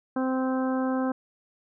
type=harmonic tone; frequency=260 Hz; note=C4; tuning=11 cents flat; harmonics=1 / 2 / 3 / 4 / 5 / 6; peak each=-25 / -31 / -35 / -37 / -39 / -41 dBFS; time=0.16-1.12 s; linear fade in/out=5 ms; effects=none